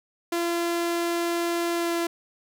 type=tone with pitch glide; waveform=sawtooth; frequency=341.7 to 339.3 Hz; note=F4 to F4; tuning=-38 to -50 cents; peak=-20 dBFS; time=0.32-2.07 s; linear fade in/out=5 ms; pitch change=-12 cents; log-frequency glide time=1.75-1.93 s; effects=none